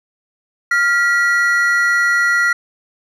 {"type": "tone pair together", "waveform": "triangle", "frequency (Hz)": [1399, 1937.3], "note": ["F6", "B6"], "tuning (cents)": [3, -34], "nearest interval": "tritone", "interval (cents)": 563, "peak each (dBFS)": -13, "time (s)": [0.71, 2.53], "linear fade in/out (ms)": 5, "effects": []}